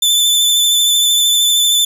sawtooth tone with vibrato, 3520 Hz, A7, in tune, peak -7 dBFS, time 0.02-1.85 s, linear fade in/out 5 ms, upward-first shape sine, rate 13 Hz, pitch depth 25 cents each way, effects none

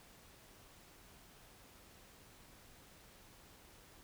silence, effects pink hiss -61 dBFS RMS until 4.03 s

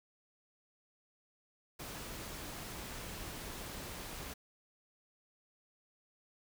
pink noise, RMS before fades -45 dBFS, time 1.79-4.34 s, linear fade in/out 10 ms, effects none

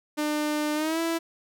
sawtooth tone with pitch glide, 300 to 331 Hz, D4 to E4, +37 to +7 cents, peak -21 dBFS, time 0.17-1.19 s, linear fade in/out 20 ms, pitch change +170 cents, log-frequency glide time 0.74-1 s, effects none

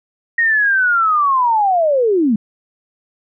sine linear sweep, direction down, 1880 to 200 Hz, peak -11 dBFS, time 0.38-2.36 s, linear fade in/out 5 ms, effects none

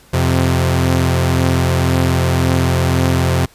sawtooth tone pair together, 87.3 / 130.01 Hz, F2 / C3, 0 / -11 cents, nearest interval perfect fifth, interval 689 cents, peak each -11 dBFS, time 0.13-3.46 s, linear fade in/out 10 ms, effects pink hiss -47 dBFS RMS until 3.54 s + resampled to 32000 Hz

